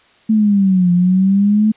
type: exponential two-way sweep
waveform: sine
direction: down then up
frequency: 222 to 174.8 to 218.5 Hz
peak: -9 dBFS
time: 0.29-1.72 s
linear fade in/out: 10 ms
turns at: 0.92 s
effects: white hiss -51 dBFS RMS until 1.76 s + resampled to 8000 Hz